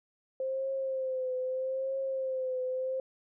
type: tone with vibrato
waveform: sine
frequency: 523.3 Hz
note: C5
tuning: in tune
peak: -30 dBFS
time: 0.4-3 s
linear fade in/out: 2 ms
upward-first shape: triangle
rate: 0.79 Hz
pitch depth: 51 cents each way
effects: none